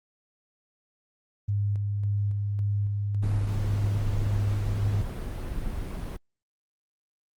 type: tone with tremolo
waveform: sine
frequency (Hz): 101.9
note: G#2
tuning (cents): -32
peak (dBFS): -23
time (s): 1.48-5.02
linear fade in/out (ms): 10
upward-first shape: square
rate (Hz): 1.8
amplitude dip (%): 25
type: noise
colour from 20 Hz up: brown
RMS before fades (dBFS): -32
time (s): 3.22-6.17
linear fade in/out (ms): 10
effects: Opus 32 kbps